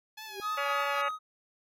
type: tone with vibrato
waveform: 10% pulse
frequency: 850 Hz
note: G#5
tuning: 40 cents sharp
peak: -33 dBFS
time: 0.17-1.02 s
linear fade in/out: 10 ms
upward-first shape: triangle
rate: 3.4 Hz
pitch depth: 63 cents each way
type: tone with exponential growth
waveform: sine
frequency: 392 Hz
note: G4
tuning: in tune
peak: -34 dBFS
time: 0.24-0.4 s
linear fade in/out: 1 ms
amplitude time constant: 33 ms
type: tone with tremolo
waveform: triangle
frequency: 1257 Hz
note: D#6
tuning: 17 cents sharp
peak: -28 dBFS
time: 0.41-1.19 s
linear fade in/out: 50 ms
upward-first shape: square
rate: 3.6 Hz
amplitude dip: 40%
type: harmonic tone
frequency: 282.8 Hz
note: C#4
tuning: 35 cents sharp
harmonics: 2 / 3 / 4 / 5 / 6 / 7 / 8 / 9 / 10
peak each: -35 / -37 / -38 / -39 / -40 / -40 / -41 / -42 / -42 dBFS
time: 0.57-1.09 s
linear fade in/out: 10 ms
effects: none